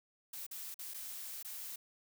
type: noise with dropouts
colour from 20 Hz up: blue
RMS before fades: -45 dBFS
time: 0.33-1.76 s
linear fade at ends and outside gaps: 5 ms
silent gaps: 0.466-0.511 / 0.743-0.79 / 0.938-0.942 / 1.428-1.447 s
effects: none